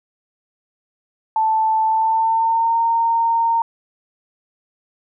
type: tone with pitch glide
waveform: sine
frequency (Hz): 880 to 920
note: A5 to A#5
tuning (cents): 0 to -23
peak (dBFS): -14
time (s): 1.36-3.62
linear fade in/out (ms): 2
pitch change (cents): +77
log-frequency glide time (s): 1.85-2.77
effects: none